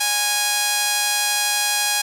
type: tone with amplitude modulation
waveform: 5% pulse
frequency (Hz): 826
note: G#5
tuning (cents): -10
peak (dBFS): -4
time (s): 0-2.02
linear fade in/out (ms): 10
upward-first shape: sine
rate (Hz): 232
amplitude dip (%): 45
effects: none